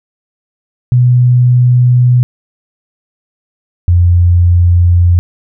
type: tone pair in turn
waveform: sine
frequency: 123.9 / 87.61 Hz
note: B2 / F2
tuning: +6 / +6 cents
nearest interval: tritone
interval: 600 cents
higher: first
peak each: -4 dBFS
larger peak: neither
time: 0.92-2.23 / 3.88-5.19 s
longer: neither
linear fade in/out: 0 ms
effects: none